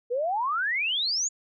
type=exponential sweep; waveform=sine; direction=up; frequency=463.5 to 7040 Hz; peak=-24 dBFS; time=0.1-1.29 s; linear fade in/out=20 ms; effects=none